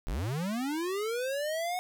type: linear sweep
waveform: square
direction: up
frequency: 30.82 to 738 Hz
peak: -31 dBFS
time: 0.07-1.79 s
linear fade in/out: 0 ms
effects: none